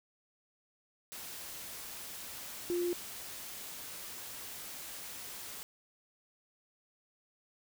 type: tone in noise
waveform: sine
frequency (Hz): 350.8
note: F4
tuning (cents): +8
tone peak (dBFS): -30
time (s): 2.7-2.93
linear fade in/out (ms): 0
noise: white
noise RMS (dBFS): -45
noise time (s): 1.12-5.63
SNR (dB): +12
effects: none